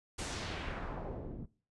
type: noise with low-pass filter sweep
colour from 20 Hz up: pink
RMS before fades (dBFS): -41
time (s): 0.18-1.46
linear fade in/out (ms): 10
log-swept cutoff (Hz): 10000 to 230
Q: 1.2
effects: noise-tail reverb RT60 0.4 s tail -21 dB re dry + resampled to 24000 Hz